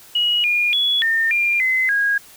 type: tone with pitch steps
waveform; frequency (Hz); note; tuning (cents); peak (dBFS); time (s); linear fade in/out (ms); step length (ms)
sine; 2904 / 2427 / 3386 / 1815 / 2396 / 2045 / 1639; F#7 / D#7 / G#7 / A#6 / D7 / C7 / G#6; -33 / -44 / +33 / -47 / +34 / -40 / -23; -15; 0.15-2.18; 5; 290
effects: white hiss -45 dBFS RMS until 2.36 s